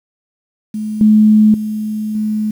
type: tone with level steps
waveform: sine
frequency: 214.3 Hz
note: A3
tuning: 45 cents flat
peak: -18 / -5 / -17 / -14 dBFS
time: 0.74-2.51 s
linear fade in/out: 5 ms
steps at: 1.01 / 1.54 / 2.15 s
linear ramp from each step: 2 ms
effects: 7-bit